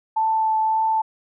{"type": "tone with vibrato", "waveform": "sine", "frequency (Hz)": 880, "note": "A5", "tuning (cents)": 0, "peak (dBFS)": -17, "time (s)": [0.16, 1.02], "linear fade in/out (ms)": 10, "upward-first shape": "triangle", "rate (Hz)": 1.8, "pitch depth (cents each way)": 11, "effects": []}